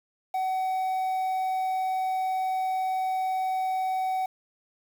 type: tone with quantisation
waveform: triangle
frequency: 753 Hz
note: F#5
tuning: 30 cents sharp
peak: -23 dBFS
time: 0.34-4.26 s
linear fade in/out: 5 ms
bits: 8
effects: none